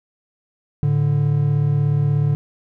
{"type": "tone pair together", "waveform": "triangle", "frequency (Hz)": [109.45, 146.1], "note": ["A2", "D3"], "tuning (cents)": [-9, -9], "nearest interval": "perfect fourth", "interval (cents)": 500, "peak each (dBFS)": [-19, -14], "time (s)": [0.83, 2.35], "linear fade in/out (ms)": 0, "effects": []}